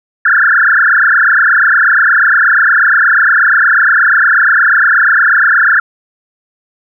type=tone with frequency modulation; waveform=sine; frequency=1568 Hz; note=G6; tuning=in tune; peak=-5 dBFS; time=0.25-5.8 s; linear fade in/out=5 ms; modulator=28.4 Hz; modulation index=7.3; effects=none